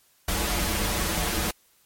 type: noise with comb filter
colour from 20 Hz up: pink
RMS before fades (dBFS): -26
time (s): 0.28-1.51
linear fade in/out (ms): 5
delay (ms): 7.6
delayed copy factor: -0.85
effects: white hiss -62 dBFS RMS until 1.85 s + MP3 64 kbps